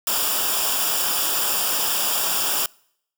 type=noise with comb filter; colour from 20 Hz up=white; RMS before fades=-22 dBFS; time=0.07-2.66 s; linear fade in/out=2 ms; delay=0.48 ms; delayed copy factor=-0.75; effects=noise-tail reverb RT60 0.7 s tail -26 dB re dry